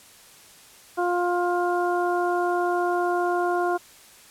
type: harmonic tone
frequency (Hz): 353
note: F4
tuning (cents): +19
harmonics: 1 / 2 / 3 / 4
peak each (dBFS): -24 / -25 / -30 / -31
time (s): 0.97-3.78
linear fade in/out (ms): 20
effects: white hiss -50 dBFS RMS until 4.3 s + low-pass 12000 Hz 12 dB/octave